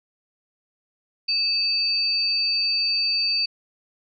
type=tone pair together; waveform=sine; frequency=2615 / 4597 Hz; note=E7 / D8; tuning=-15 / -38 cents; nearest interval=minor seventh; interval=977 cents; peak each=-29 / -20 dBFS; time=1.28-3.46 s; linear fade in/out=10 ms; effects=none